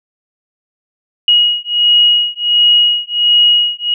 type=beating tone pair; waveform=sine; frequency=2893 / 2894.4 Hz; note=F#7 / F#7; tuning=-40 / -39 cents; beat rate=1.4 Hz; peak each=-11 dBFS; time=1.28-3.94 s; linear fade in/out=2 ms; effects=none